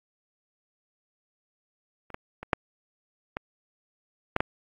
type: clicks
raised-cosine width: 0.5 ms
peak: -30 / -19 / -22 / -6 / -15 / -9 / -8 dBFS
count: 7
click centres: 2.103 / 2.144 / 2.43 / 2.532 / 3.369 / 4.364 / 4.405 s
effects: AAC 48 kbps